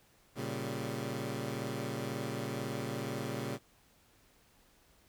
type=chord; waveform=15% pulse; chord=G diminished; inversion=first; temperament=equal; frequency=116.54 / 138.59 / 196 Hz; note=Bb2 / Db3 / G3; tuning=0 / 0 / 0 cents; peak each=-33 / -33 / -36 dBFS; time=0.35-3.59 s; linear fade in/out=50 ms; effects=pink hiss -66 dBFS RMS until 5.08 s